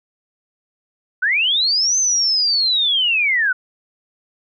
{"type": "linear two-way sweep", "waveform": "sine", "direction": "up then down", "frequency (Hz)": [1439, 6272, 1439], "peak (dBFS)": -14, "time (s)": [1.22, 3.53], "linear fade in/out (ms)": 10, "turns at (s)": 1.98, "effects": []}